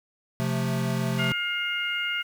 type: chord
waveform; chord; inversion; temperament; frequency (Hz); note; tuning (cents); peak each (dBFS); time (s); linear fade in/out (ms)
square; F major; second; equal; 130.81 / 174.61 / 220; C3 / F3 / A3; 0 / 0 / 0; -28 / -31 / -31; 0.4-1.32; 0
type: harmonic tone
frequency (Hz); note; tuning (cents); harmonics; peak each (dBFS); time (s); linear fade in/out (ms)
709; F5; +26; 2 / 3 / 4; -30 / -30 / -30; 1.18-2.23; 20
effects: 9-bit